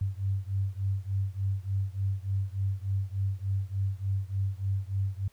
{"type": "beating tone pair", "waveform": "sine", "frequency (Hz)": [96.1, 99.5], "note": ["G2", "G2"], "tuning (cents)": [-34, 26], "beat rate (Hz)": 3.4, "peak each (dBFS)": [-30, -31], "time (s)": [0.01, 5.28], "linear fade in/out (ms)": 5, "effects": ["pink hiss -64 dBFS RMS until 5.32 s"]}